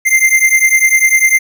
square beating tone pair, 2085 / 2095 Hz, C7 / C7, -7 / +2 cents, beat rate 10 Hz, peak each -11 dBFS, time 0.05-1.39 s, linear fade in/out 20 ms, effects none

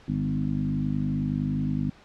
harmonic tone with a mistuned harmonic, 50.8 Hz, G#1, 38 cents flat, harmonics 1 / 2 / 3 / 4 / 5 / 6, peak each -37 / -36 / -28 / -31 / -29 / -38 dBFS, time 0.08-1.9 s, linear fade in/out 5 ms, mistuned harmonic 5, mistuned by -16 cents, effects pink hiss -53 dBFS RMS until 2.04 s + low-pass 4000 Hz 12 dB/octave

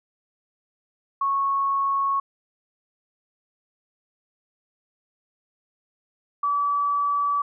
sine tone pair in turn, 1103 / 1149.1 Hz, C#6 / D6, -9 / -38 cents, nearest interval minor second, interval 71 cents, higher second, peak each -20 dBFS, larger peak neither, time 1.21-2.2 / 6.43-7.42 s, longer neither, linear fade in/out 5 ms, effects none

